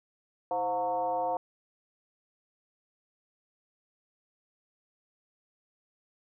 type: tone with frequency modulation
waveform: sine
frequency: 717 Hz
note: F5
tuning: 45 cents sharp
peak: -27 dBFS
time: 0.51-1.37 s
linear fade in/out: 2 ms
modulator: 197 Hz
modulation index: 1.1
effects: none